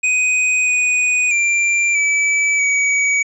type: tone with pitch steps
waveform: square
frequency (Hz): 2500 / 2481 / 2367 / 2302 / 2267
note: D#7 / D#7 / D7 / D7 / C#7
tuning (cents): +8 / -6 / +13 / -35 / +38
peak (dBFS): -14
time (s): 0.03-3.23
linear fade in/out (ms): 10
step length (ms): 640
effects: resampled to 22050 Hz + 9-bit